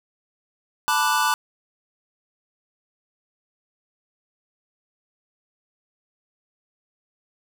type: chord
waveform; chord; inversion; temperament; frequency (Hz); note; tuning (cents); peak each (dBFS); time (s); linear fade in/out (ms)
square; B minor seventh; third; equal; 880 / 987.8 / 1174.7 / 1480; A5 / B5 / D6 / F#6; 0 / 0 / 0 / 0; -25; 0.88-1.34; 0
effects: none